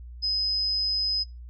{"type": "tone", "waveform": "sine", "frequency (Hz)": 5050, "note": "D#8", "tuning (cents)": 25, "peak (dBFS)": -24, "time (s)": [0.22, 1.24], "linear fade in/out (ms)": 20, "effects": ["noise-tail reverb RT60 0.2 s tail -19 dB re dry", "added 60 Hz sine -39 dBFS peak until 1.49 s"]}